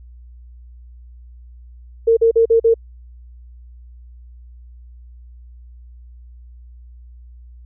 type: tone bursts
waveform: sine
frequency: 456.6 Hz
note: A#4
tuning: 36 cents flat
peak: -9 dBFS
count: 5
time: 2.07-2.742 s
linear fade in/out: 10 ms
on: 100 ms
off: 43 ms
effects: added 60 Hz sine -38 dBFS peak until 7.65 s